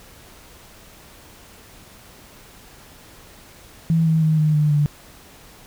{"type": "tone with pitch steps", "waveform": "sine", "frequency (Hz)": [163.7, 160.24, 156.85, 153.53, 150.29, 147.11], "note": ["E3", "E3", "D#3", "D#3", "D3", "D3"], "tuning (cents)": [-12, -49, 14, -23, 40, 3], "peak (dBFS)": -14, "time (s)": [3.9, 4.86], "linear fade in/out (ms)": 0, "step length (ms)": 160, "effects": ["pink hiss -46 dBFS RMS until 5.66 s"]}